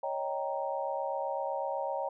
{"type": "chord", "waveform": "sine", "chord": "Eb dominant seventh", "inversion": "third", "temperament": "equal", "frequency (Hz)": [554.4, 622.3, 784, 932.3], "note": ["Db5", "Eb5", "G5", "Bb5"], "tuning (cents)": [0, 0, 0, 0], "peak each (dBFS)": [-35, -38, -37, -37], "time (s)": [0.03, 2.09], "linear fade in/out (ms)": 5, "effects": []}